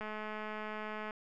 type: click train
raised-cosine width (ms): 0.5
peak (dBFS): -27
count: 236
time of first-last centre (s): 0.01-1.108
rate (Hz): 214
effects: none